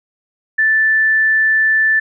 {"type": "tone", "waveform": "sine", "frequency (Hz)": 1760, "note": "A6", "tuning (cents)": 0, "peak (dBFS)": -10, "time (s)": [0.58, 2], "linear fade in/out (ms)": 10, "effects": []}